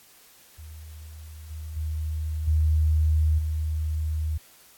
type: tone with level steps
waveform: sine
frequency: 77.78 Hz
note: D#2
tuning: in tune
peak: -39 / -33 / -26 / -18 / -24 dBFS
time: 0.58-4.38 s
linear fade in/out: 10 ms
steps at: 1.5 / 1.76 / 2.47 / 3.38 s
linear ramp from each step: 10 ms
effects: white hiss -54 dBFS RMS until 4.77 s + AAC 64 kbps